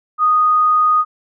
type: tone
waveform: sine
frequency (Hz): 1240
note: D#6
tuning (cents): -6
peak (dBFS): -10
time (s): 0.18-1.05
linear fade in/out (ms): 50
effects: none